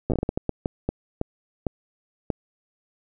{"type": "slowing click train", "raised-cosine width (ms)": 2, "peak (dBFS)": -10, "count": 15, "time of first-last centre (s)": [0.1, 2.302], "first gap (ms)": 8, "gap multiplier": 1.4, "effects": []}